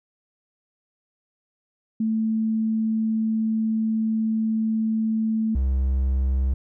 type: tone pair in turn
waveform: sine / triangle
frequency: 220.9 / 65.88 Hz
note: A3 / C2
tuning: +7 / +12 cents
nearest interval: octave + major sixth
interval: 2095 cents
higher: first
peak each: -20 / -17 dBFS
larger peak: second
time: 2-5.55 / 5.55-6.54 s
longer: first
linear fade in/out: 5 ms
effects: none